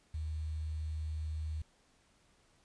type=tone with quantisation; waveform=sine; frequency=77.78 Hz; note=D#2; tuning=in tune; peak=-35 dBFS; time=0.14-1.62 s; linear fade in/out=5 ms; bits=10; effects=pink hiss -69 dBFS RMS until 2.64 s + resampled to 22050 Hz